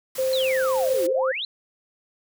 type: noise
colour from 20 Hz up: white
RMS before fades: -36 dBFS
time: 0.15-1.07 s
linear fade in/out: 5 ms
type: tone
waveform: sine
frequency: 523.3 Hz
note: C5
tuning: in tune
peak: -20 dBFS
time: 0.18-1.32 s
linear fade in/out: 10 ms
type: exponential two-way sweep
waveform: sine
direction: down then up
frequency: 4211 to 316.6 to 4211 Hz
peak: -26 dBFS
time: 0.33-1.45 s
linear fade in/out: 2 ms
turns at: 1.06 s
effects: none